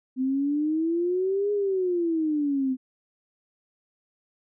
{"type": "exponential two-way sweep", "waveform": "sine", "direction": "up then down", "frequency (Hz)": [255, 415.3, 255], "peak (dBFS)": -22, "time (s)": [0.16, 2.77], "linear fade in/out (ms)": 50, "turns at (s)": 1.52, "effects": []}